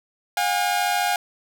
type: tone pair together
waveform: sawtooth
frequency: 717 / 811 Hz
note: F5 / G#5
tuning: +45 / -41 cents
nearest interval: major second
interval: 214 cents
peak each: -19 dBFS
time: 0.37-1.16 s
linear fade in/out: 2 ms
effects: none